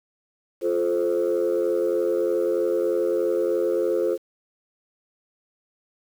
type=chord; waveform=sine; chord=F major; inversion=none; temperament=equal with one note detuned; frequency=349.2 / 432.4 / 523.3 Hz; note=F4 / A4 / C5; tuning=0 / -30 / 0 cents; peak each=-23 dBFS; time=0.61-4.18 s; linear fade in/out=50 ms; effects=tanh soft clip ceiling -15 dBFS + 8-bit